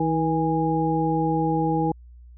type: harmonic tone with a mistuned harmonic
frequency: 160.3 Hz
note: E3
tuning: 48 cents flat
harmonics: 1 / 2 / 3 / 5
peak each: -25 / -24 / -28 / -25 dBFS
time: 0-1.92 s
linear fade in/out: 5 ms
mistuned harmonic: 5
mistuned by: +44 cents
effects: added 60 Hz sine -43 dBFS peak until 2.37 s